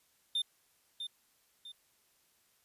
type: tone with echo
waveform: triangle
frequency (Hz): 3598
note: A7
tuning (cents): +38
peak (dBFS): -28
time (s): 0.35-0.42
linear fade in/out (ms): 5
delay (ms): 650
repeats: 2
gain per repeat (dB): -8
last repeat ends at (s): 1.72
effects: white hiss -71 dBFS RMS until 2.64 s + resampled to 32000 Hz